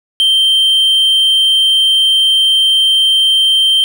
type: tone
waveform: triangle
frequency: 3136 Hz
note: G7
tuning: in tune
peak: -6 dBFS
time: 0.2-3.84 s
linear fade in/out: 0 ms
effects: none